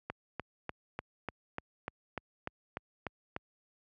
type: click train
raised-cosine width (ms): 0.5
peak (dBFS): -21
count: 12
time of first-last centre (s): 0.1-3.364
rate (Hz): 3.37
effects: high-pass 60 Hz 12 dB/octave